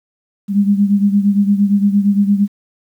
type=beating tone pair; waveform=sine; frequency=200 / 208.7 Hz; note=G3 / G#3; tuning=+35 / +9 cents; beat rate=8.7 Hz; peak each=-11 / -16 dBFS; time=0.48-2.48 s; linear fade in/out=50 ms; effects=8-bit